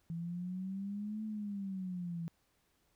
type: exponential two-way sweep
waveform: sine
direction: up then down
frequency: 164.81 to 218.2 to 164.81 Hz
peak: -37 dBFS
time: 0.1-2.28 s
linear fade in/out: 0 ms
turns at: 1.24 s
effects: pink hiss -75 dBFS RMS until 2.95 s